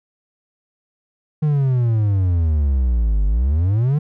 triangle exponential two-way sweep, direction down then up, 155.56 to 48.48 to 155.56 Hz, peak -12 dBFS, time 1.42-3.99 s, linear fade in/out 10 ms, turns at 3.26 s, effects none

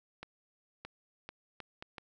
accelerating click train, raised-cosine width 0.3 ms, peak -27 dBFS, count 6, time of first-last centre 0.23-1.982 s, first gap 620 ms, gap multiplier 0.71, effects none

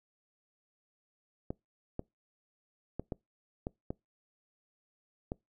clicks, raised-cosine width 2 ms, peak -22 dBFS, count 7, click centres 1.505 / 1.994 / 2.996 / 3.122 / 3.669 / 3.905 / 5.319 s, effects noise-tail reverb RT60 0.2 s tail -25 dB re dry

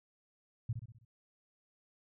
sine tone with echo, 115 Hz, A#2, 23 cents flat, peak -31 dBFS, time 0.69-0.73 s, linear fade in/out 5 ms, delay 64 ms, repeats 5, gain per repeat -6 dB, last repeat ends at 1.05 s, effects none

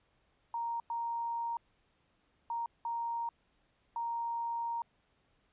sine tone bursts at uneven times, 932.3 Hz, A#5, in tune, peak -33 dBFS, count 5, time 0.54-0.8 / 0.9-1.57 / 2.5-2.66 / 2.85-3.29 / 3.96-4.82 s, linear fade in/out 2 ms, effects pink hiss -73 dBFS RMS until 5.52 s + resampled to 8000 Hz

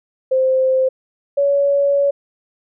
sine tone pair in turn, 522 / 563.5 Hz, C5 / C#5, -4 / +28 cents, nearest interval minor second, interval 132 cents, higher second, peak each -12 dBFS, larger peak neither, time 0.31-0.89 / 1.37-2.11 s, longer second, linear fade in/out 10 ms, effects none

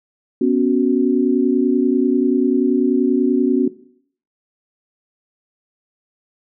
sine chord, B suspended second, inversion none, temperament equal, 246.9 / 277.2 / 370 Hz, B3 / C#4 / F#4, 0 / 0 / 0 cents, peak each -17 dBFS, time 0.41-3.68 s, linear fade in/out 5 ms, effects noise-tail reverb RT60 0.6 s tail -17 dB re dry

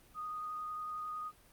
sine tone with vibrato, 1239 Hz, D#6, 8 cents flat, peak -38 dBFS, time 0.14-1.32 s, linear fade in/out 50 ms, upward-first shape sine, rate 11 Hz, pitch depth 10 cents each way, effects pink hiss -63 dBFS RMS until 1.52 s + Opus 32 kbps

